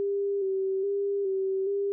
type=tone with vibrato; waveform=sine; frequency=392 Hz; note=G4; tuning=in tune; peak=-25 dBFS; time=0-1.92 s; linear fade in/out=0 ms; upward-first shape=square; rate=1.2 Hz; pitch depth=35 cents each way; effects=none